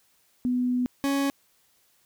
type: tone pair in turn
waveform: sine / 40% pulse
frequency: 248.5 / 277.6 Hz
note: B3 / C#4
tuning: +11 / +3 cents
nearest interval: major second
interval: 192 cents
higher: second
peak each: -22 dBFS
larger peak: neither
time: 0.45-0.86 / 1.04-1.3 s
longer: first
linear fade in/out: 0 ms
effects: white hiss -65 dBFS RMS until 2.05 s